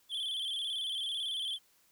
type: tone with vibrato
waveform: triangle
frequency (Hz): 3292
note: G#7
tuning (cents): -16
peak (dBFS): -32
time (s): 0.09-1.59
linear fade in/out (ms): 50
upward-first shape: square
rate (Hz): 18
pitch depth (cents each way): 73
effects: white hiss -68 dBFS RMS until 1.91 s